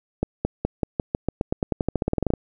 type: accelerating click train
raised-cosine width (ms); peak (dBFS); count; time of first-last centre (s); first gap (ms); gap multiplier
2; -8; 22; 0.23-2.337; 220; 0.91
effects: none